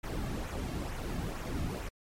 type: noise with flanger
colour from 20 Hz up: brown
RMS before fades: -36 dBFS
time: 0.03-1.89 s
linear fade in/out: 10 ms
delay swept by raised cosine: 0.2 to 2.1 ms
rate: 2.2 Hz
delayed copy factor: -0.55
effects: MP3 64 kbps